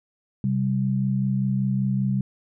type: tone pair together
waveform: sine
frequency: 130.81 / 196 Hz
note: C3 / G3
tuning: 0 / 0 cents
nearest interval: perfect fifth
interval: 700 cents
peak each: -23 dBFS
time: 0.44-2.21 s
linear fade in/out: 2 ms
effects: none